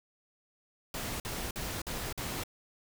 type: noise bursts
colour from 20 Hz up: pink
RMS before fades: -37 dBFS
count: 5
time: 0.94-2.436 s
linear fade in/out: 2 ms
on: 260 ms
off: 49 ms
effects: none